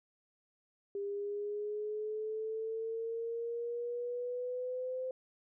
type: exponential sweep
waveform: sine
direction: up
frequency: 400 to 517 Hz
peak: -35 dBFS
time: 0.95-5.11 s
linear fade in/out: 2 ms
effects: none